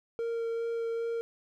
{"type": "tone with vibrato", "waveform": "triangle", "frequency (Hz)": 461.3, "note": "A#4", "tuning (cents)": -18, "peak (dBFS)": -28, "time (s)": [0.19, 1.21], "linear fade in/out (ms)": 0, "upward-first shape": "sine", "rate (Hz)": 2.5, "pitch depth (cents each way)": 9, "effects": []}